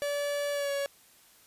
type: tone with pitch glide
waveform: 45% pulse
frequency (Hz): 576 to 561.2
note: D5 to C#5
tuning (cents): -34 to +21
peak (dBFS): -29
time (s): 0.02-0.86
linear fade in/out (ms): 0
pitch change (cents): -45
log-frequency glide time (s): 0.52-0.72
effects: white hiss -59 dBFS RMS until 1.46 s + resampled to 32000 Hz